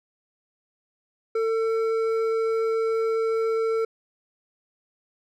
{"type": "tone with hard clipping", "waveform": "triangle", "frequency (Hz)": 448.8, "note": "A4", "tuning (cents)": 34, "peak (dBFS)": -23, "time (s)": [1.35, 3.85], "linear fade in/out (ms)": 5, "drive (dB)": 11, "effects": []}